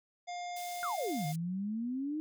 harmonic tone, 707 Hz, F5, 21 cents sharp, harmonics 1 / 3 / 5 / 7 / 9 / 10, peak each -38 / -48 / -52 / -55 / -57 / -58 dBFS, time 0.27-1.33 s, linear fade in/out 20 ms
pink high-pass noise, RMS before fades -48 dBFS, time 0.56-1.36 s, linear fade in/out 5 ms, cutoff 5100 Hz, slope 12 dB/octave
sine exponential two-way sweep, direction down then up, 1473 to 150 to 314.5 Hz, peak -33 dBFS, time 0.83-2.2 s, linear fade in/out 0 ms, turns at 1.26 s
effects none

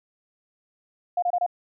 sine tone bursts, 709 Hz, F5, 26 cents sharp, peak -20 dBFS, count 4, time 1.17-1.464 s, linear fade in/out 5 ms, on 54 ms, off 26 ms, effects none

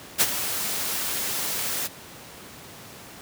white noise with ADSR envelope, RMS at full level -17 dBFS, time 0.18-1.88 s, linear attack 32 ms, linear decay 46 ms, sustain -11 dB, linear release 20 ms, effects pink hiss -43 dBFS RMS until 3.21 s + high-pass 100 Hz 12 dB/octave

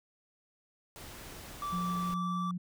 pink noise, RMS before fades -47 dBFS, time 0.96-2.14 s, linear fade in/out 0 ms
triangle tone, 1163 Hz, D6, 17 cents flat, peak -32 dBFS, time 1.62-2.51 s, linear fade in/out 2 ms
sine tone with pitch glide, 177.6 to 178.73 Hz, F3 to F3, +29 to +40 cents, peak -33 dBFS, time 1.72-2.58 s, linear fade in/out 10 ms, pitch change +11 cents, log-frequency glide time 1.97-2.39 s
effects none

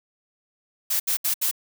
blue noise bursts, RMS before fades -23 dBFS, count 4, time 0.9-1.513 s, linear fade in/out 10 ms, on 100 ms, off 71 ms, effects none

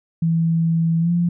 sine tone with pitch glide, 164.81 to 172.9 Hz, E3 to F3, 0 to -17 cents, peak -15 dBFS, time 0.22-1.29 s, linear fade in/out 5 ms, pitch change +83 cents, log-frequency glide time 1-1.11 s, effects none

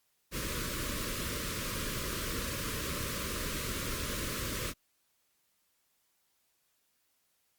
pink band-stop noise, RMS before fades -36 dBFS, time 0.31-4.74 s, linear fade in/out 50 ms, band 610 to 1000 Hz, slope 96 dB/octave, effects white hiss -75 dBFS RMS until 7.58 s + Opus 48 kbps

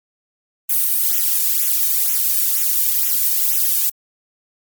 violet noise with flanger, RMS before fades -17 dBFS, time 0.69-3.9 s, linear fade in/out 10 ms, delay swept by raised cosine 0.21 to 1.51 ms, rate 2.1 Hz, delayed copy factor -0.8, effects Opus 32 kbps

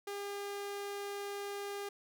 sawtooth tone, 403.3 Hz, G4, 49 cents sharp, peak -35 dBFS, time 0.07-1.89 s, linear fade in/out 5 ms, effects none

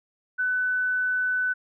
sine tone, 1500 Hz, F#6, 23 cents sharp, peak -22 dBFS, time 0.38-1.54 s, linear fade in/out 20 ms, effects none

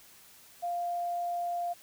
sine tone, 698 Hz, F5, 1 cent flat, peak -30 dBFS, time 0.62-1.74 s, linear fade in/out 20 ms, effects white hiss -56 dBFS RMS until 1.82 s

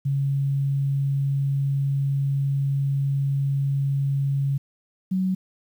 sine tone pair in turn, 138.59 / 186.98 Hz, C#3 / F#3, 0 / +18 cents, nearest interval perfect fourth, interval 518 cents, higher second, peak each -20 dBFS, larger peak neither, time 0.05-4.58 / 5.11-5.35 s, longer first, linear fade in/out 10 ms, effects 9-bit

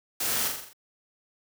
white noise with echo, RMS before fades -29 dBFS, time 0.2-0.48 s, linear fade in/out 5 ms, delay 42 ms, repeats 6, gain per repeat -4 dB, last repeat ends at 0.732 s, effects high-pass 80 Hz 12 dB/octave

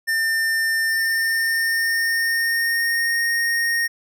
square tone with pitch glide, 1800 to 1854.9 Hz, A6 to A#6, +39 to -9 cents, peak -19 dBFS, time 0.07-3.88 s, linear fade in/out 20 ms, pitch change +52 cents, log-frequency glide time 0.87-3.23 s, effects none

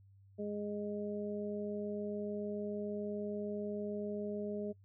harmonic tone, 206.8 Hz, G#3, 7 cents flat, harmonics 1 / 2 / 3, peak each -40 / -40 / -44 dBFS, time 0.38-4.73 s, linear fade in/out 20 ms, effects noise-tail reverb RT60 0.1 s tail -25 dB re dry + added 98 Hz sine -59 dBFS peak until 4.84 s

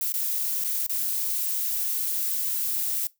violet noise with dropouts, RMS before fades -27 dBFS, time 0.01-3.07 s, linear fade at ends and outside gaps 2 ms, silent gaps 0.123-0.139 / 0.641-0.645 / 0.866-0.895 s, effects noise-tail reverb RT60 0.2 s tail -21 dB re dry

